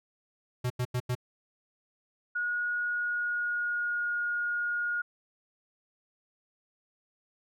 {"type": "tone bursts", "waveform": "square", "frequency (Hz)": 124.4, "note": "B2", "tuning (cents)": 13, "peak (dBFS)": -28, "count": 4, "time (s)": [0.64, 1.152], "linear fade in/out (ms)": 10, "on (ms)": 62, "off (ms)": 88}
{"type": "tone with pitch glide", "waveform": "sine", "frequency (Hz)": [1448, 1432.2], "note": ["F#6", "F6"], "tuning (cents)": [-38, 43], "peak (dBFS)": -28, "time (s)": [2.35, 5.02], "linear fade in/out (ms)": 10, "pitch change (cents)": -19, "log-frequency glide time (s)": [2.81, 4.15]}
{"effects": []}